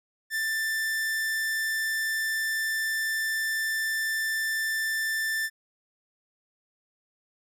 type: tone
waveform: 45% pulse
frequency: 1774 Hz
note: A6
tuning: 14 cents sharp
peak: -26 dBFS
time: 0.3-5.5 s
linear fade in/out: 50 ms
effects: none